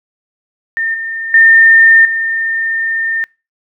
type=tone with level steps; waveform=sine; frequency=1812 Hz; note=A#6; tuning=50 cents flat; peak=-13 / -18 / -3 / -13 dBFS; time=0.77-3.24 s; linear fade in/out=0 ms; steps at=0.94 / 1.34 / 2.05 s; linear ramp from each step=2 ms; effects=noise-tail reverb RT60 0.3 s tail -26 dB re dry